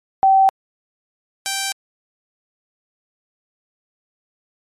sine / 5% pulse tone pair in turn, 772 / 781.9 Hz, G5 / G5, -27 / -5 cents, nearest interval unison, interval 22 cents, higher second, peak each -9 dBFS, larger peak neither, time 0.23-0.49 / 1.46-1.72 s, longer neither, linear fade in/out 0 ms, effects MP3 64 kbps

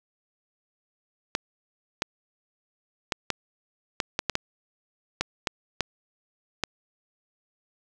clicks, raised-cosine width 0.2 ms, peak -7 dBFS, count 12, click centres 1.351 / 2.021 / 3.122 / 3.303 / 4.002 / 4.191 / 4.297 / 4.354 / 5.21 / 5.472 / 5.807 / 6.637 s, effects none

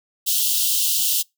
white high-pass noise, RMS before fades -20 dBFS, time 0.26-1.23 s, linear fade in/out 20 ms, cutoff 2800 Hz, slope 96 dB/octave, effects noise-tail reverb RT60 0.2 s tail -26 dB re dry

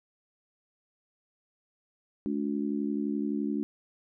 harmonic tone, 71.7 Hz, D2, 41 cents flat, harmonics 3 / 4 / 5, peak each -31 / -31 / -37 dBFS, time 2.26-3.63 s, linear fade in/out 0 ms, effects none

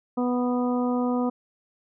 harmonic tone, 246.9 Hz, B3, in tune, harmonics 1 / 2 / 3 / 4 / 5, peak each -23 / -29 / -33 / -35 / -37 dBFS, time 0.17-1.3 s, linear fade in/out 10 ms, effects none

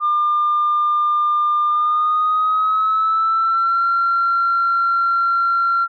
sine tone with pitch glide, 1200 to 1370.5 Hz, D6 to F6, +37 to -33 cents, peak -13 dBFS, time 0-5.88 s, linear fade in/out 50 ms, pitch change +230 cents, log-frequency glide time 1.68-3.85 s, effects tanh soft clip ceiling -10 dBFS

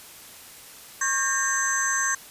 sine tone cluster, 1095 / 1597 / 1836 / 6250 / 7670 Hz, C#6 / G6 / A#6 / G8 / A#8, -22 / +32 / -27 / -6 / +48 cents, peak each -29 / -27 / -29 / -27 / -30 dBFS, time 1.01-2.15 s, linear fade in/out 5 ms, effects white hiss -45 dBFS RMS until 2.3 s + resampled to 32000 Hz

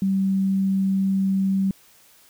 sine tone, 193 Hz, G3, 27 cents flat, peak -18 dBFS, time 0.02-1.71 s, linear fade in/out 2 ms, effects white hiss -54 dBFS RMS until 2.29 s

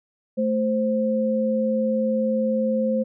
sine tone pair together, 220 / 523.3 Hz, A3 / C5, 0 / 0 cents, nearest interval octave + minor third, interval 1500 cents, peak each -22 dBFS, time 0.37-3.04 s, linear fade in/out 20 ms, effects none

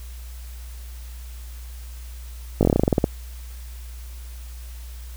slowing click train, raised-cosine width 2 ms, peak -3 dBFS, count 13, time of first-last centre 2.61-3.042 s, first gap 19 ms, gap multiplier 1.11, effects added 60 Hz sine -34 dBFS peak until 5.16 s + white hiss -48 dBFS RMS until 5.16 s

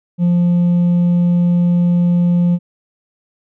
triangle tone with hard clipping, 174.7 Hz, F3, 1 cent sharp, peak -9 dBFS, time 0.18-2.59 s, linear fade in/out 50 ms, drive 1 dB, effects none

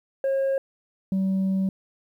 sine tone pair in turn, 541 / 191.27 Hz, C#5 / G3, -42 / -42 cents, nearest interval octave + tritone, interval 1800 cents, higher first, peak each -18 dBFS, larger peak neither, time 0.24-0.58 / 1.12-1.69 s, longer second, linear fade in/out 2 ms, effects tanh soft clip ceiling -20 dBFS + 10-bit

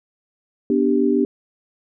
sine chord, G major, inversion first, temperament equal, 246.9 / 293.7 / 392 Hz, B3 / D4 / G4, 0 / 0 / 0 cents, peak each -19 dBFS, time 0.7-1.25 s, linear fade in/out 2 ms, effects none

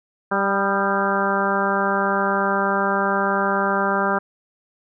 harmonic tone with a mistuned harmonic, 196.9 Hz, G3, 8 cents sharp, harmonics 1 / 2 / 3 / 4 / 5 / 6 / 7 / 8, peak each -26 / -26 / -26 / -26 / -26 / -26 / -26 / -26 dBFS, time 0.31-4.19 s, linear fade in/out 10 ms, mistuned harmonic 6, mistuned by +47 cents, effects none

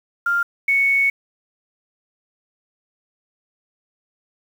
sine tone pair in turn, 1396.9 / 2217 Hz, F6 / C#7, 0 / 0 cents, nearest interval minor sixth, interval 800 cents, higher second, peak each -16 / -14 dBFS, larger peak second, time 0.26-0.43 / 0.68-1.1 s, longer second, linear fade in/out 5 ms, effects 7-bit

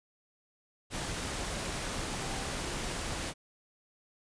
sine tone in noise, 784 Hz, G5, in tune, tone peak -46 dBFS, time 2.18-2.52 s, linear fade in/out 50 ms, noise pink, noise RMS -36 dBFS, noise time 0.9-3.34 s, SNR -13 dB, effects resampled to 22050 Hz

